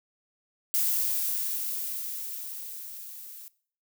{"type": "noise with level ramp", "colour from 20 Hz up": "violet", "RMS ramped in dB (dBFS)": [-25, -45], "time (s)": [0.74, 3.48], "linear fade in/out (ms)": 0, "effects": ["noise-tail reverb RT60 0.5 s tail -20 dB re dry"]}